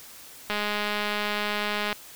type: click train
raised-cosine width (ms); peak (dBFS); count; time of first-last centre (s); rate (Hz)
0.3; -12; 298; 0.5-1.928; 208
effects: white hiss -46 dBFS RMS until 2.15 s

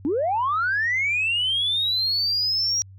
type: linear sweep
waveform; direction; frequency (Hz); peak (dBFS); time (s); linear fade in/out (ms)
sine; up; 260.9 to 5720; -19; 0.05-2.82; 0
effects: tanh soft clip ceiling -16 dBFS + added 96 Hz sine -42 dBFS peak until 2.98 s

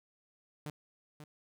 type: tone with echo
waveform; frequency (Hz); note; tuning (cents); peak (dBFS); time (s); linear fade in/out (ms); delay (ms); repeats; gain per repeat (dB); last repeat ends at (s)
sawtooth; 150; D3; +37; -35; 0.66-0.7; 0; 540; 1; -9; 1.24
effects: none

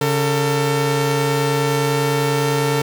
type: tone pair together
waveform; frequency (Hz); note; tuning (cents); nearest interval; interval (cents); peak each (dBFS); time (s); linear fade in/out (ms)
sawtooth; 140 / 449.9; C#3 / A4; +18 / +39; octave + minor sixth; 2021; -15; 0.01-2.82; 5
effects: none

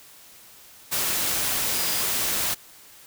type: tone in noise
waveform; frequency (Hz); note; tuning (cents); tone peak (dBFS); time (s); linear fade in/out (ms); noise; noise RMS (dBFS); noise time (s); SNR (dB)
sine; 4897; D#8; -28; -34; 1.73-2.03; 20; white; -25; 0.91-2.55; -12
effects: white hiss -49 dBFS RMS until 3.06 s

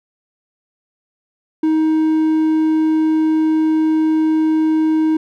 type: tone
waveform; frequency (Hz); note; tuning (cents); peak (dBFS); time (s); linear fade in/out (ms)
triangle; 314.8; D#4; +20; -10; 1.63-5.17; 5
effects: none

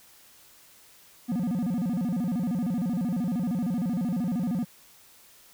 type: tone with vibrato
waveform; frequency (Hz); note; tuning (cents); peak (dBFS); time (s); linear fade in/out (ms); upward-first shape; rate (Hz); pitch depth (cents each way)
triangle; 207.7; G#3; 0; -23; 1.28-4.65; 20; square; 13; 270
effects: white hiss -55 dBFS RMS until 5.53 s

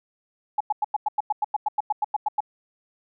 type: tone bursts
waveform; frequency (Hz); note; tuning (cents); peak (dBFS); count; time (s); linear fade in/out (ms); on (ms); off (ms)
sine; 843; G#5; +26; -19; 16; 0.58-2.405; 5; 25; 95
effects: none

